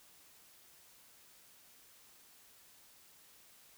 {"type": "silence", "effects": ["white hiss -62 dBFS RMS until 3.77 s"]}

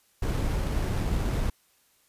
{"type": "noise with sample-and-hold", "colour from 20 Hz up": "brown", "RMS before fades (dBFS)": -27, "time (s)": [0.22, 1.5], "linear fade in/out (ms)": 5, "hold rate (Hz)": 7350, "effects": ["white hiss -65 dBFS RMS until 2.08 s", "resampled to 32000 Hz"]}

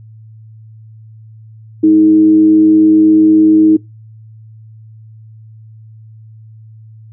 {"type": "tone with frequency modulation", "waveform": "sine", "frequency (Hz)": 315.4, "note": "D#4", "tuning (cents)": 24, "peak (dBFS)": -4, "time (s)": [1.83, 3.77], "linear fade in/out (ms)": 10, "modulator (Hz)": 109, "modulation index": 0.23, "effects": ["noise-tail reverb RT60 0.2 s tail -22 dB re dry", "added 110 Hz sine -34 dBFS peak until 7.12 s"]}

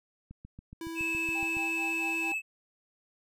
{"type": "click train", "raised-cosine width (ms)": 5, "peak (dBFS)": -33, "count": 10, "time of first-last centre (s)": [0.31, 1.569], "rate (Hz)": 7.15}
{"type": "tone", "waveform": "square", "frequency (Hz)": 329.6, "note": "E4", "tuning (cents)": 0, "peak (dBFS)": -37, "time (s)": [0.81, 2.32], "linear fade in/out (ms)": 2}
{"type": "tone with vibrato", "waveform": "triangle", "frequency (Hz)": 2603, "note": "E7", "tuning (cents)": -22, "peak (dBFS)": -28, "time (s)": [0.95, 2.42], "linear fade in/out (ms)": 50, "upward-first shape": "sine", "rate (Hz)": 20, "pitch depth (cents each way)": 22}
{"type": "tone with tremolo", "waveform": "triangle", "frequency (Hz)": 797, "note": "G5", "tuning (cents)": 28, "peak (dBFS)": -35, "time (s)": [1.35, 2.34], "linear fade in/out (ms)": 2, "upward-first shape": "sine", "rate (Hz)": 4.5, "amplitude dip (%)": 100}
{"effects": []}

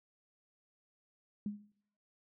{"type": "tone with exponential decay", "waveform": "sine", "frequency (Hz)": 206.9, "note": "G#3", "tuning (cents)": -6, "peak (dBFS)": -32, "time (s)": [1.46, 1.72], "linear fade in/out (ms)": 2, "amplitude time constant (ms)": 55, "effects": ["noise-tail reverb RT60 0.7 s tail -21 dB re dry"]}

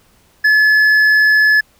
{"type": "tone with hard clipping", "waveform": "triangle", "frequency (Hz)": 1717, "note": "A6", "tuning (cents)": -43, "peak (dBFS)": -9, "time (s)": [0.44, 1.61], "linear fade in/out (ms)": 10, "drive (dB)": 7, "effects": ["pink hiss -53 dBFS RMS until 1.79 s"]}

